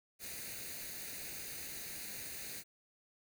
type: noise with comb filter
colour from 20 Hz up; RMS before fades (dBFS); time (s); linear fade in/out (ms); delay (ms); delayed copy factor
white; -45; 0.19-2.64; 50; 0.46; +0.65
effects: none